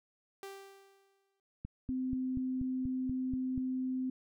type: tone with exponential decay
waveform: sawtooth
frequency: 392 Hz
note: G4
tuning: in tune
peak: -38 dBFS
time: 0.43-1.4 s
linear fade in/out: 1 ms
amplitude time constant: 210 ms
type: click train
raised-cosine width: 5 ms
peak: -28 dBFS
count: 9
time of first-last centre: 1.65-3.578 s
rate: 4.15 Hz
type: tone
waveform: sine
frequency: 257.8 Hz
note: C4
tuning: 26 cents flat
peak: -32 dBFS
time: 1.89-4.1 s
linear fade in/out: 5 ms
effects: none